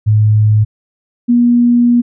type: tone pair in turn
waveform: sine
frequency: 107 / 240.2 Hz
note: A2 / B3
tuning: -48 / -48 cents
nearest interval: octave + major second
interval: 1400 cents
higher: second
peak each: -6 dBFS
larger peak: neither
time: 0.06-0.65 / 1.28-2.02 s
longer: second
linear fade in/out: 20 ms
effects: none